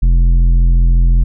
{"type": "tone with tanh clipping", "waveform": "sine", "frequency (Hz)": 42.77, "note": "F1", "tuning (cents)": -35, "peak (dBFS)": -8, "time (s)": [0.02, 1.24], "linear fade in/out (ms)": 10, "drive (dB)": 9, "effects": []}